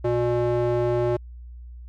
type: tone with band-pass filter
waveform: square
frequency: 120.4 Hz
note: B2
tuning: 44 cents flat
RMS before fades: -22 dBFS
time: 0.04-1.17 s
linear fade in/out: 10 ms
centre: 470 Hz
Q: 1.9
effects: added 60 Hz sine -37 dBFS peak until 1.88 s + MP3 96 kbps